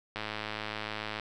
click train, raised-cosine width 0.3 ms, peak -19 dBFS, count 112, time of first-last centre 0.16-1.197 s, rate 107 Hz, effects none

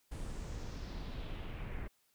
brown noise with low-pass filter sweep, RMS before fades -42 dBFS, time 0.11-1.88 s, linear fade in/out 10 ms, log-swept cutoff 10000 to 2000 Hz, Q 2.5, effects white hiss -74 dBFS RMS until 2.14 s

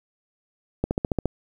click train, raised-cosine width 2 ms, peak -9 dBFS, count 7, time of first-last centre 0.84-1.257 s, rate 14.4 Hz, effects 8-bit

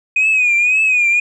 sine tone with vibrato, 2485 Hz, D#7, 3 cents flat, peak -9 dBFS, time 0.16-1.2 s, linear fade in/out 5 ms, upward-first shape triangle, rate 1.9 Hz, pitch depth 97 cents each way, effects tanh soft clip ceiling -8 dBFS

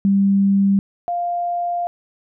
sine tone pair in turn, 197.3 / 698.8 Hz, G3 / F5, +11 / +1 cents, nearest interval octave + minor seventh, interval 2190 cents, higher second, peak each -12 / -19 dBFS, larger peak first, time 0.05-0.79 / 1.08-1.87 s, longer second, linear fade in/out 0 ms, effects none

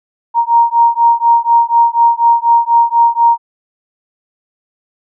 sine beating tone pair, 932.3 / 936.4 Hz, A#5 / A#5, 0 / +8 cents, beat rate 4.1 Hz, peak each -10 dBFS, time 0.34-3.38 s, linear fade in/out 50 ms, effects none

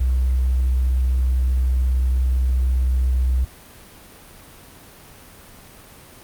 triangle tone with tanh clipping, 63.6 Hz, C2, 48 cents flat, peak -15 dBFS, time 0-3.45 s, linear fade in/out 10 ms, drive 2 dB, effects pink hiss -44 dBFS RMS until 6.23 s + Opus 32 kbps

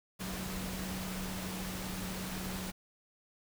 sine tone in noise, 186.7 Hz, F#3, 16 cents sharp, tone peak -40 dBFS, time 0.19-2.72 s, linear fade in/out 20 ms, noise pink, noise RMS -41 dBFS, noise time 0.19-2.72 s, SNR -2 dB, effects none

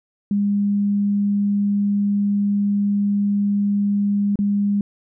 sine tone with dropouts, 202.8 Hz, G#3, 41 cents flat, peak -16 dBFS, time 0.31-4.81 s, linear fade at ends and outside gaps 2 ms, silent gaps 4.357-4.389 s, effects none

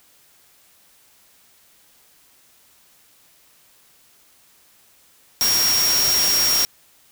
sine tone in noise, 5588 Hz, F8, in tune, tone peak -17 dBFS, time 5.41-6.65 s, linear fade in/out 0 ms, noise white, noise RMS -22 dBFS, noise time 5.41-6.65 s, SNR +2 dB, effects white hiss -55 dBFS RMS until 7.11 s

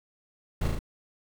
brown noise with echo, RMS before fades -26 dBFS, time 0.61-0.68 s, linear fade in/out 5 ms, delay 37 ms, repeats 3, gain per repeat -2 dB, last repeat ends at 0.791 s, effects none

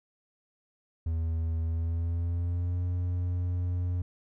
triangle tone with pitch glide, 81.6 to 88.99 Hz, E2 to F2, -17 to +33 cents, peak -25 dBFS, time 1.06-4.02 s, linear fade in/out 5 ms, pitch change +150 cents, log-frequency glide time 1.64-2.8 s, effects none

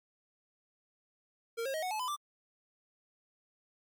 square tone with pitch steps, 461.4 / 539.3 / 630.3 / 736.7 / 861 / 1006.3 / 1176.2 Hz, A#4 / C#5 / D#5 / F#5 / A5 / B5 / D6, -18 / -48 / +22 / -8 / -38 / +32 / +2 cents, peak -34 dBFS, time 1.57-2.165 s, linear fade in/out 20 ms, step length 85 ms, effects MP3 96 kbps

